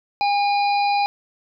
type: harmonic tone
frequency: 812 Hz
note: G#5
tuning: 39 cents flat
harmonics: 1 / 3 / 5 / 6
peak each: -17 / -27 / -31 / -33 dBFS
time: 0.21-1.06 s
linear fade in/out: 0 ms
effects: none